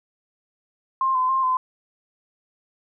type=tone with pitch steps; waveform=sine; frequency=1058 / 1023 / 1058 / 1026 Hz; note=C6 / C6 / C6 / C6; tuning=+19 / -39 / +19 / -34 cents; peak=-18 dBFS; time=1.01-1.57 s; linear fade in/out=2 ms; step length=140 ms; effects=none